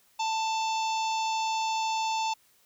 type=harmonic tone; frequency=886 Hz; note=A5; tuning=12 cents sharp; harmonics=1 / 3 / 4 / 5 / 6 / 7 / 8; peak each=-27 / -37 / -39 / -41 / -43 / -44 / -45 dBFS; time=0.19-2.34 s; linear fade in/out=10 ms; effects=white hiss -64 dBFS RMS until 2.65 s